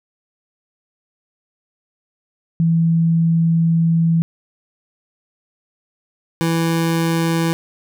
sine / 25% pulse tone pair in turn, 165.3 / 165.3 Hz, E3 / E3, +5 / +5 cents, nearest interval unison, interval 0 cents, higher neither, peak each -12 dBFS, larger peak neither, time 2.6-4.22 / 6.41-7.53 s, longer first, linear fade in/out 0 ms, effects none

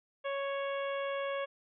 harmonic tone, 554.4 Hz, C#5, in tune, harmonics 1 / 2 / 3 / 4 / 5 / 6, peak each -34 / -40 / -44 / -46 / -48 / -50 dBFS, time 0.24-1.46 s, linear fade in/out 20 ms, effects none

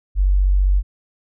sine tone, 47.48 Hz, F#1, 45 cents sharp, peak -12 dBFS, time 0.15-0.83 s, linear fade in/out 50 ms, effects none

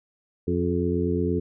harmonic tone with a mistuned harmonic, 88.6 Hz, F2, 25 cents sharp, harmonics 1 / 2 / 3 / 4 / 5, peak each -28 / -28 / -28 / -28 / -28 dBFS, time 0.47-1.4 s, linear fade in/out 10 ms, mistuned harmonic 5, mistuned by -42 cents, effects none

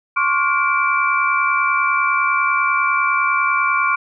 sine tone cluster, 1069 / 1139 / 1418 / 2329 Hz, C6 / C#6 / F6 / D7, +37 / +47 / +26 / -15 cents, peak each -20 dBFS, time 0.16-3.96 s, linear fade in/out 10 ms, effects none

